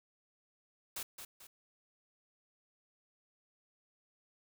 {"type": "noise with echo", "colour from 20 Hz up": "white", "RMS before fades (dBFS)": -41, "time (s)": [0.96, 1.03], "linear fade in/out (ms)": 5, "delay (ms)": 220, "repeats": 2, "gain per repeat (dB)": -7, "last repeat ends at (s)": 1.47, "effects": []}